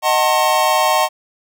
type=chord; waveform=square; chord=D# diminished seventh; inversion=none; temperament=just; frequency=622.3 / 746.7 / 896 / 1075.3 Hz; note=D#5 / F#5 / A5 / C6; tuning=0 / +16 / +31 / +47 cents; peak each=-19 dBFS; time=0.02-1.09 s; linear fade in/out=50 ms; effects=none